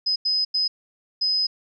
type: tone bursts at uneven times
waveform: sine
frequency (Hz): 5040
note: D#8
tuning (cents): +21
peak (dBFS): -19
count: 4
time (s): 0.06-0.16 / 0.25-0.45 / 0.54-0.68 / 1.21-1.47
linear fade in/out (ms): 10
effects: none